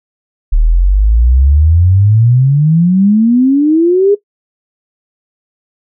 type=exponential sweep; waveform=sine; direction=up; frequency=36.71 to 415.7 Hz; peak=-5 dBFS; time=0.52-4.15 s; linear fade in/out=10 ms; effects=noise-tail reverb RT60 0.1 s tail -17 dB re dry